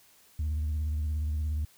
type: tone with vibrato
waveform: sine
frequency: 76.1 Hz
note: D#2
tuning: 38 cents flat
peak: -25 dBFS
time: 0.39-1.65 s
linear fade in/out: 5 ms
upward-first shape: sine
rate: 17 Hz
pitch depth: 66 cents each way
effects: tanh soft clip ceiling -26 dBFS + white hiss -60 dBFS RMS until 1.77 s